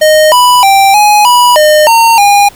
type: tone with pitch steps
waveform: square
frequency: 618 / 988 / 784 / 836 / 978 / 609 / 916 / 812 Hz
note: D#5 / B5 / G5 / G#5 / B5 / D#5 / A#5 / G#5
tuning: -12 / 0 / 0 / +11 / -17 / -37 / -31 / -39 cents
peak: -3 dBFS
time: 0.01-2.49 s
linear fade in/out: 10 ms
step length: 310 ms
effects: pink hiss -36 dBFS RMS until 2.55 s